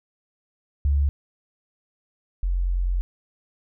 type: tone pair in turn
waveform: sine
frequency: 70.9 / 44.66 Hz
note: C#2 / F1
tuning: +40 / +39 cents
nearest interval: minor sixth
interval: 801 cents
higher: first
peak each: -17 / -20 dBFS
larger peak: first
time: 0.85-1.09 / 2.43-3.01 s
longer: second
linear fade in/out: 0 ms
effects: none